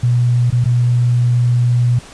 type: tone with dropouts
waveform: sine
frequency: 121.5 Hz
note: B2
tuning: 28 cents flat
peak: -10 dBFS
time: 0.03-1.99 s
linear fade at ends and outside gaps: 5 ms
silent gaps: 0.503-0.525 / 0.643-0.656 s
effects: pink hiss -38 dBFS RMS until 2.13 s + resampled to 22050 Hz